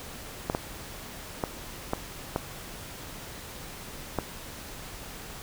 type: clicks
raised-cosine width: 1 ms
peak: -12 dBFS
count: 6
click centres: 0.499 / 0.549 / 1.438 / 1.934 / 2.361 / 4.187 s
effects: pink hiss -42 dBFS RMS until 5.42 s